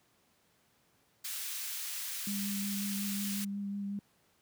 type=high-pass noise; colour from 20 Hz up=white; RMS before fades=-39 dBFS; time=1.24-3.45 s; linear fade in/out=10 ms; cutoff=1800 Hz; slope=12 dB/octave
type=tone with vibrato; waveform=sine; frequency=200.6 Hz; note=G3; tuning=40 cents sharp; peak=-34 dBFS; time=2.27-3.99 s; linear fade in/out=2 ms; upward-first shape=sine; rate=5.5 Hz; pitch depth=14 cents each way
effects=pink hiss -70 dBFS RMS until 4.41 s + high-pass 100 Hz 12 dB/octave